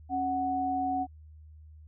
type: tone pair together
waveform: sine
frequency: 273.6 / 742 Hz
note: C#4 / F#5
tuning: -23 / +5 cents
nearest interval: octave + perfect fourth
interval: 1728 cents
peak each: -33 / -28 dBFS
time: 0.09-1.07 s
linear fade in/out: 50 ms
effects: added 77 Hz sine -48 dBFS peak until 1.87 s